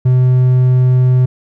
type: tone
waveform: triangle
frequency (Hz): 127.1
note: C3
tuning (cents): -50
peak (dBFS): -5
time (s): 0.05-1.26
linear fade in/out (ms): 10
effects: none